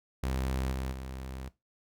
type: tone with level steps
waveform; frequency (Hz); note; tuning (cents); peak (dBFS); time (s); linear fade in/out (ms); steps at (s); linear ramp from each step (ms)
sawtooth; 65.41; C2; 0; -26 / -29 / -35; 0.23-1.49; 5; 0.71 / 0.91; 20
effects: noise-tail reverb RT60 0.2 s tail -17 dB re dry